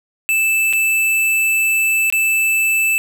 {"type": "tone with dropouts", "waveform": "square", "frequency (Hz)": 2637, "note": "E7", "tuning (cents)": 0, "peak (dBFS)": -14, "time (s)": [0.29, 2.98], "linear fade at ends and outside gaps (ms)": 0, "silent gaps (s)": [[0.728, 0.734], [2.101, 2.125]], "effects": []}